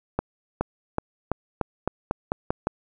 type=accelerating click train; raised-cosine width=1 ms; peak=-9 dBFS; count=10; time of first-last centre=0.19-2.67 s; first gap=420 ms; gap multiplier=0.89; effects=none